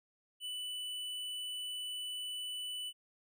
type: tone with tanh clipping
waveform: sine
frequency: 2981 Hz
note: F#7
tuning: 12 cents sharp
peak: -40 dBFS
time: 0.4-2.93 s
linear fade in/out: 50 ms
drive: 14 dB
effects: none